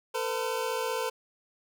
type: tone pair together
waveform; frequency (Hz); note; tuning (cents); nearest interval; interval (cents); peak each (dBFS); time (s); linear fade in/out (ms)
25% pulse; 451.7 / 507; A4 / B4; +45 / +45; major second; 200; -28; 0.14-1.1; 10
effects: none